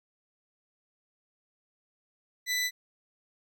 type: tone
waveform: 20% pulse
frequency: 1991 Hz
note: B6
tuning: 14 cents sharp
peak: -22 dBFS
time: 2.46-2.71 s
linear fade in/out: 50 ms
effects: none